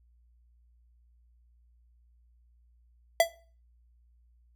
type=tone with exponential decay; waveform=square; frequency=667 Hz; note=E5; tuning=20 cents sharp; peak=-15 dBFS; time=3.2-3.3 s; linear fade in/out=2 ms; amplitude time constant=21 ms; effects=noise-tail reverb RT60 0.4 s tail -18 dB re dry + added 59 Hz sine -60 dBFS peak until 4.55 s